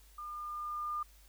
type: tone with level ramp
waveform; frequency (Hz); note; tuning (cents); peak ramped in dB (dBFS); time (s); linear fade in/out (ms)
sine; 1206; D6; +46; -41 to -33; 0.18-1.03; 5
effects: added 50 Hz sine -58 dBFS peak until 1.28 s + white hiss -64 dBFS RMS until 1.28 s